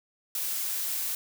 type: noise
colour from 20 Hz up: blue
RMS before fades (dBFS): -31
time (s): 0.35-1.15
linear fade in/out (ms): 2
effects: none